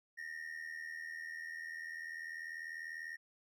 triangle ring-modulated tone, 1851 Hz, A#6, 13 cents flat, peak -38 dBFS, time 0.17-3.17 s, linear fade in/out 20 ms, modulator 40.1 Hz, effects none

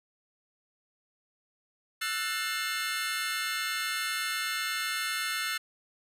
25% pulse chord, F# half-diminished seventh, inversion third, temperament just, 1332 / 1480 / 1776 / 2131 Hz, E6 / F#6 / A6 / C7, +18 / 0 / +16 / +31 cents, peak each -32 dBFS, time 2.01-5.58 s, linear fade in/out 10 ms, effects resampled to 32000 Hz

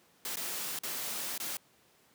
white noise with dropouts, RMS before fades -37 dBFS, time 0.25-1.57 s, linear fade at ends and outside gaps 2 ms, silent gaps 0.358-0.369 / 0.789-0.834 / 1.379-1.4 s, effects pink hiss -65 dBFS RMS until 2.14 s + high-pass 150 Hz 12 dB/octave

